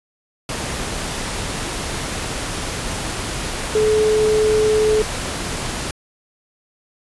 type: tone in noise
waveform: sine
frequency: 430 Hz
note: A4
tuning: 40 cents flat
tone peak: -13 dBFS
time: 3.75-5.02 s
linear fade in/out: 2 ms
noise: pink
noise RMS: -25 dBFS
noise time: 0.49-5.91 s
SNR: +9 dB
effects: resampled to 24000 Hz